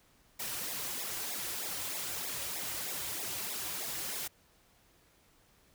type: noise with flanger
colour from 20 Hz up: white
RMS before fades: -38 dBFS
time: 0.39-4.28 s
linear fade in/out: 10 ms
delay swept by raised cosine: 0.66 to 4.76 ms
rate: 3.2 Hz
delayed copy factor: -1
effects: pink hiss -66 dBFS RMS until 5.74 s